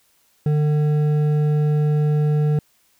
triangle tone with hard clipping, 150 Hz, D3, 37 cents sharp, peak -17 dBFS, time 0.46-2.59 s, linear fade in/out 2 ms, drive 11 dB, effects white hiss -61 dBFS RMS until 2.99 s

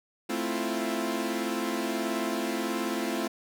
sawtooth chord, F major seventh, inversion first, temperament equal with one note detuned, 220 / 261.6 / 329.6 / 348.2 Hz, A3 / C4 / E4 / F4, 0 / 0 / 0 / -5 cents, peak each -30 dBFS, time 0.29-3.28 s, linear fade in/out 10 ms, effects none

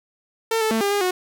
sawtooth tone with pitch steps, 450.9 / 438.4 / 223.3 / 402.3 / 407.2 / 365.4 Hz, A4 / A4 / A3 / G4 / G#4 / F#4, +42 / -6 / +26 / +45 / -34 / -22 cents, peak -15 dBFS, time 0.51-1.11 s, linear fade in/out 5 ms, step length 100 ms, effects none

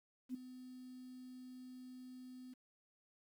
sine tone with ADSR envelope, 253.9 Hz, B3, 48 cents sharp, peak -37 dBFS, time 0.29-2.54 s, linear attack 54 ms, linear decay 8 ms, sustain -13 dB, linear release 10 ms, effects 11-bit

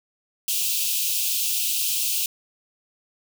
white high-pass noise, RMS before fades -24 dBFS, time 0.48-2.26 s, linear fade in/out 2 ms, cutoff 2500 Hz, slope 96 dB/octave, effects none

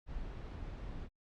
brown noise, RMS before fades -43 dBFS, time 0.06-1.09 s, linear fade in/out 50 ms, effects low-pass 4000 Hz 12 dB/octave + Opus 48 kbps

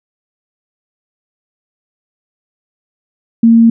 sine tone, 229.3 Hz, A#3, 28 cents flat, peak -3 dBFS, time 3.43-3.7 s, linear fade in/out 5 ms, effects none

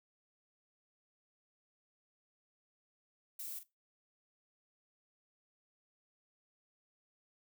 violet noise with echo, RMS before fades -44 dBFS, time 3.39-3.59 s, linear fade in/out 5 ms, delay 43 ms, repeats 1, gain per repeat -10 dB, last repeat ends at 3.633 s, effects noise-tail reverb RT60 0.2 s tail -17 dB re dry

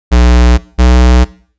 square tone pair in turn, 60.5 / 61.81 Hz, B1 / B1, -35 / +2 cents, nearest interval unison, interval 37 cents, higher second, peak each -4 dBFS, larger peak neither, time 0.11-0.58 / 0.78-1.25 s, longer neither, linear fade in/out 20 ms, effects noise-tail reverb RT60 0.5 s tail -20 dB re dry + resampled to 16000 Hz

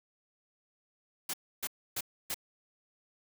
white noise bursts, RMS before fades -35 dBFS, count 4, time 1.29-2.344 s, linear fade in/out 5 ms, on 46 ms, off 290 ms, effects none

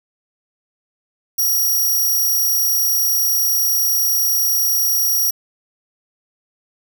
5% pulse tone, 5690 Hz, F8, 31 cents sharp, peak -9 dBFS, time 1.38-5.31 s, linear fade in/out 10 ms, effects none

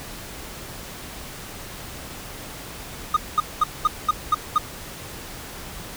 triangle tone bursts, 1233 Hz, D#6, 16 cents flat, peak -12 dBFS, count 7, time 3.14-4.582 s, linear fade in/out 5 ms, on 26 ms, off 210 ms, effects pink hiss -37 dBFS RMS until 5.96 s

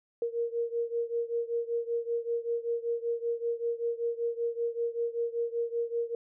sine beating tone pair, 466.2 / 471.4 Hz, A#4 / A#4, 0 / +19 cents, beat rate 5.2 Hz, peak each -31 / -33 dBFS, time 0.22-6.15 s, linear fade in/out 2 ms, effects none

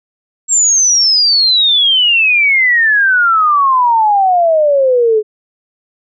sine exponential sweep, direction down, 7590 to 419.2 Hz, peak -7 dBFS, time 0.48-5.23 s, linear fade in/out 50 ms, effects none

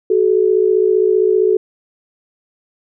sine tone pair together, 374.7 / 430 Hz, F#4 / A4, +22 / -40 cents, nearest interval major second, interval 238 cents, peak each -13 dBFS, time 0.1-1.57 s, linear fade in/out 5 ms, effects none

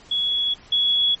sine tone pair in turn, 3366 / 3366 Hz, G#7 / G#7, +23 / +23 cents, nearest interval unison, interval 0 cents, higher neither, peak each -19 / -16 dBFS, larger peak second, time 0.11-0.54 / 0.72-1.15 s, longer neither, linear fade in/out 5 ms, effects pink hiss -48 dBFS RMS until 1.2 s + MP3 32 kbps

